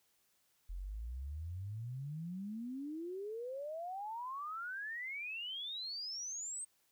sine exponential sweep, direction up, 41.95 to 8480 Hz, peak -40 dBFS, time 0.69-6.65 s, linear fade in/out 10 ms, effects white hiss -75 dBFS RMS until 6.91 s

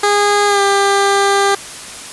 15% pulse tone with pitch glide, 410 to 397.9 Hz, G#4 to G4, -22 to +26 cents, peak -4 dBFS, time 0.03-1.55 s, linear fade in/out 5 ms, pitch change -52 cents, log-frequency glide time 0.47-0.61 s, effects white hiss -30 dBFS RMS until 2.12 s + resampled to 24000 Hz

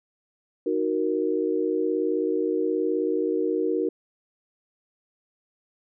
sine chord, D# minor, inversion none, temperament equal, 311.1 / 370 / 466.2 Hz, D#4 / F#4 / A#4, 0 / 0 / 0 cents, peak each -27 / -26 / -26 dBFS, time 0.66-3.89 s, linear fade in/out 5 ms, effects none

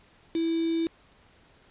sine tone with quantisation, 329.6 Hz, E4, in tune, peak -24 dBFS, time 0.35-0.87 s, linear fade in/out 2 ms, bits 6, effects pink hiss -59 dBFS RMS until 1.7 s + resampled to 8000 Hz

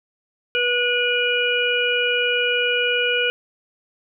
harmonic tone, 486.4 Hz, B4, 26 cents flat, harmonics 1 / 3 / 5 / 6, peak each -23 / -23 / -23 / -23 dBFS, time 0.55-3.3 s, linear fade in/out 0 ms, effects none

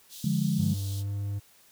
pink high-pass noise, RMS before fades -44 dBFS, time 0.09-1.04 s, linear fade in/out 50 ms, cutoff 3200 Hz, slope 48 dB/octave
sine chord, D diminished, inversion none, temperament equal, 146.83 / 174.61 / 207.7 Hz, D3 / F3 / Ab3, 0 / 0 / 0 cents, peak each -28 dBFS, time 0.24-0.74 s, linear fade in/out 5 ms
triangle tone with pitch glide, 98 to 100.93 Hz, G2 to G#2, 0 to -49 cents, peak -27 dBFS, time 0.58-1.4 s, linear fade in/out 20 ms, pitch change +51 cents, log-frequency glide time 0.9-1.11 s
effects white hiss -59 dBFS RMS until 1.71 s

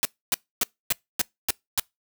white noise bursts, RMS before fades -22 dBFS, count 7, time 0.03-1.797 s, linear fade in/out 0 ms, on 21 ms, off 270 ms, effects noise-tail reverb RT60 0.2 s tail -26 dB re dry

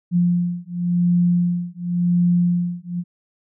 sine beating tone pair, 174.9 / 175.82 Hz, F3 / F3, +3 / +12 cents, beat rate 0.92 Hz, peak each -19 / -19 dBFS, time 0.11-3.04 s, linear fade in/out 50 ms, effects none

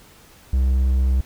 triangle tone, 65 Hz, C2, 11 cents flat, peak -13 dBFS, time 0.53-1.21 s, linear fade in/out 5 ms, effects pink hiss -49 dBFS RMS until 1.25 s

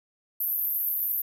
white band-pass noise, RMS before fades -28 dBFS, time 0.4-1.22 s, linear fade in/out 5 ms, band 12000 to 14000 Hz, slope 96 dB/octave, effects none

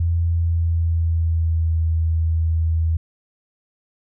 sine tone with pitch glide, 84.3 to 81.29 Hz, E2 to E2, +39 to -24 cents, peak -16 dBFS, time 0-2.97 s, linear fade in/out 5 ms, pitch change -63 cents, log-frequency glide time 0.25-1.77 s, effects none

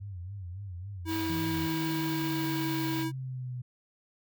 sine tone with vibrato, 93.9 Hz, F#2, 26 cents sharp, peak -37 dBFS, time 0-1.68 s, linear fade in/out 20 ms, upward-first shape sine, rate 3.6 Hz, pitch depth 140 cents each way
square tone, 323.3 Hz, E4, 34 cents flat, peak -31 dBFS, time 1.05-3.12 s, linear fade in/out 50 ms
white band-stop noise, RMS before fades -40 dBFS, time 1.07-3.06 s, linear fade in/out 50 ms, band 4800 to 14000 Hz, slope 96 dB/octave
sine linear sweep, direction down, 164.81 to 123.47 Hz, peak -34 dBFS, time 1.29-3.62 s, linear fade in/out 10 ms
effects none

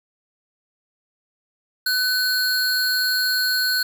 square tone pair together, 1509 / 4268 Hz, F#6 / C8, +34 / +34 cents, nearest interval octave + tritone, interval 1800 cents, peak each -22 dBFS, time 1.86-3.83 s, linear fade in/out 5 ms, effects 7-bit

